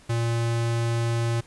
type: tone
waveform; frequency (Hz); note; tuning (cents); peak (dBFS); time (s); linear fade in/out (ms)
square; 116.54; A#2; 0; -23; 0.09-1.41; 10
effects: pink hiss -53 dBFS RMS until 1.46 s + resampled to 24000 Hz